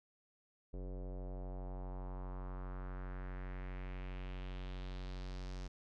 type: tone with low-pass filter sweep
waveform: square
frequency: 46.2 Hz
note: F#1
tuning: 2 cents flat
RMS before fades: -44 dBFS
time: 0.73-5.68 s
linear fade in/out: 10 ms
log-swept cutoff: 470 to 5700 Hz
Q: 2.2
effects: none